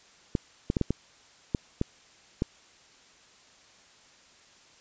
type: clicks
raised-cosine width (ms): 3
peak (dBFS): -12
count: 8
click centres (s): 0.352 / 0.701 / 0.768 / 0.813 / 0.906 / 1.548 / 1.814 / 2.421
effects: white hiss -57 dBFS RMS until 4.8 s + resampled to 16000 Hz